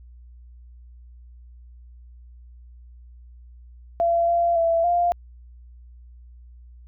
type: tone with pitch steps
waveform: sine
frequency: 680 / 686 / 667 / 698 Hz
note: F5 / F5 / E5 / F5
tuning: -46 / -31 / +20 / -1 cents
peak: -17 dBFS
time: 4-5.12 s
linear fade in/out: 0 ms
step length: 280 ms
effects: added 60 Hz sine -43 dBFS peak until 6.87 s